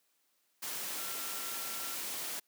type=tone in noise; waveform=sine; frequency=1362 Hz; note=F6; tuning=44 cents flat; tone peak=-49 dBFS; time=0.98-1.95 s; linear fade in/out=10 ms; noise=white; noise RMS=-39 dBFS; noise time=0.62-2.4 s; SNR=-13 dB; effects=white hiss -75 dBFS RMS until 2.47 s + high-pass 200 Hz 12 dB/octave